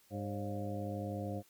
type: harmonic tone with a mistuned harmonic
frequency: 101 Hz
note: G#2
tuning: 48 cents flat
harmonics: 1 / 2 / 3 / 4 / 5 / 6 / 7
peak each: -40 / -42 / -44 / -50 / -43 / -51 / -46 dBFS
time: 0.1-1.43 s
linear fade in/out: 50 ms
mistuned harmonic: 5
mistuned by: +94 cents
effects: white hiss -66 dBFS RMS until 1.49 s + MP3 96 kbps

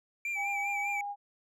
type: tone with vibrato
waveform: triangle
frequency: 2333 Hz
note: D7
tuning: 12 cents flat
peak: -30 dBFS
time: 0.25-1.01 s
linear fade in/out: 2 ms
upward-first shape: sine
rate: 5 Hz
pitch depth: 46 cents each way
type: tone with pitch glide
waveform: sine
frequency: 805 to 812.9 Hz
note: G5 to G#5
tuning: +46 to -37 cents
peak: -34 dBFS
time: 0.35-1.16 s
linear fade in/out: 50 ms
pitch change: +17 cents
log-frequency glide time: 0.55-0.86 s
effects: none

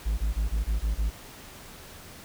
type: tone bursts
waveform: triangle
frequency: 53.7 Hz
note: A1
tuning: 41 cents flat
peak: -21 dBFS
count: 7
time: 0.05-1.104 s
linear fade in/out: 20 ms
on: 130 ms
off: 24 ms
effects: pink hiss -46 dBFS RMS until 2.24 s

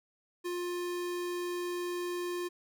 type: tone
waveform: square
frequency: 353.1 Hz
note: F4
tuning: 19 cents sharp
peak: -34 dBFS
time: 0.44-2.49 s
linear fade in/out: 20 ms
effects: none

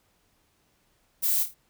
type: noise with echo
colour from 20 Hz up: violet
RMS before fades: -25 dBFS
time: 1.22-1.44 s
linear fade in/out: 20 ms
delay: 27 ms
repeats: 4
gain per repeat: -7 dB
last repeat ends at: 1.548 s
effects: pink hiss -68 dBFS RMS until 1.69 s

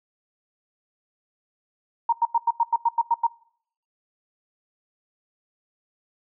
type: tone bursts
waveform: sine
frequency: 932.3 Hz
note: A#5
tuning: in tune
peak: -16 dBFS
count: 10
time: 2.09-3.269 s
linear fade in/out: 5 ms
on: 36 ms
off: 91 ms
effects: noise-tail reverb RT60 0.6 s tail -23 dB re dry

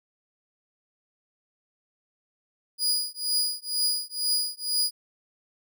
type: tone with tremolo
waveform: sawtooth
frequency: 4907 Hz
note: D#8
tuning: 25 cents flat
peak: -18 dBFS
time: 2.78-4.91 s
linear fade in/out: 50 ms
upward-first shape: triangle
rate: 2.1 Hz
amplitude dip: 100%
effects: none

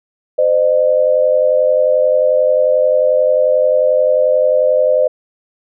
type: tone pair together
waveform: sine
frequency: 515.7 / 607 Hz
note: C5 / D#5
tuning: -25 / -43 cents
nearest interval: minor third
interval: 282 cents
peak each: -12 dBFS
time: 0.38-5.08 s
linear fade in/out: 10 ms
effects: none

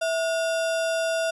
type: tone with sample-and-hold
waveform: sine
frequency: 656 Hz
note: E5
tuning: 9 cents flat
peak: -22 dBFS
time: 0.01-1.31 s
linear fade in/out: 10 ms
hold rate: 2100 Hz
effects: resampled to 24000 Hz

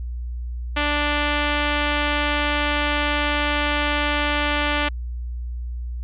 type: tone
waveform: 5% pulse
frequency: 293.7 Hz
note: D4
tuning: in tune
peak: -8 dBFS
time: 0.76-4.89 s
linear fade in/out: 10 ms
effects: added 60 Hz sine -26 dBFS peak until 6.03 s + resampled to 8000 Hz

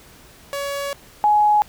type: tone pair in turn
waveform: sawtooth / sine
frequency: 563 / 838.9 Hz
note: C#5 / G#5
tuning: +27 / +17 cents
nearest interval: perfect fifth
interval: 690 cents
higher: second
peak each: -20 / -12 dBFS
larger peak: second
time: 0.53-0.93 / 1.24-1.62 s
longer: first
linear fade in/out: 0 ms
effects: pink hiss -47 dBFS RMS until 1.68 s

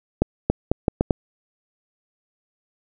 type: accelerating click train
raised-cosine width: 2 ms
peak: -3 dBFS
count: 6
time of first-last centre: 0.22-1.108 s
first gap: 280 ms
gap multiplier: 0.77
effects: none

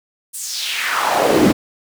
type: noise with high-pass filter sweep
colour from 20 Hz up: brown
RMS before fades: -17 dBFS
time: 0.33-1.53 s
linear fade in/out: 20 ms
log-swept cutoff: 9600 to 210 Hz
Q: 2.7
effects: none

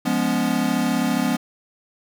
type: chord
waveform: square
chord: C# dominant seventh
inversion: first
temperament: equal with one note detuned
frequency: 174.61 / 207.7 / 246.9 / 281.7 Hz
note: E#3 / G#3 / B3 / C#4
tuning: 0 / 0 / 0 / +28 cents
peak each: -28 / -26 / -23 / -26 dBFS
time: 0.05-1.37 s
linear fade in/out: 10 ms
effects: none

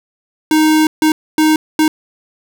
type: tone bursts at uneven times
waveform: square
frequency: 311.1 Hz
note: D#4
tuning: in tune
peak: -9 dBFS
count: 4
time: 0.51-0.87 / 1.02-1.12 / 1.38-1.56 / 1.79-1.88 s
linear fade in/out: 2 ms
effects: none

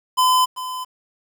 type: tone with echo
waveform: square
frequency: 1017 Hz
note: C6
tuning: 50 cents flat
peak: -14 dBFS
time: 0.17-0.46 s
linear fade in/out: 20 ms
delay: 390 ms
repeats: 1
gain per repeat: -13 dB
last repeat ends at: 0.85 s
effects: 8-bit

